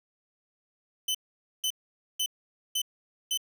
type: tone bursts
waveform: sawtooth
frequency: 3038 Hz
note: F#7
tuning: 45 cents sharp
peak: -23 dBFS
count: 5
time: 1.08-3.375 s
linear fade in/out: 5 ms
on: 67 ms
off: 490 ms
effects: none